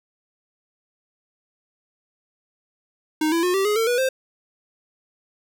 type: tone with pitch steps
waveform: square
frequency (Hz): 310 / 334.2 / 360.2 / 388.3 / 418.6 / 451.3 / 486.4 / 524.4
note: D#4 / E4 / F#4 / G4 / G#4 / A4 / B4 / C5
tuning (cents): -6 / +24 / -46 / -16 / +14 / +44 / -26 / +4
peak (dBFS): -19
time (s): 3.21-4.09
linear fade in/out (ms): 5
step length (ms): 110
effects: none